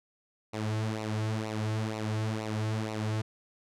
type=tone with flanger; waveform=sawtooth; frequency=108.7 Hz; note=A2; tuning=21 cents flat; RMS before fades=-32 dBFS; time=0.53-3.22 s; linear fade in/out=10 ms; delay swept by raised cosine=0.6 to 4.2 ms; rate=2.1 Hz; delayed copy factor=-0.7; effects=low-pass 8000 Hz 12 dB/octave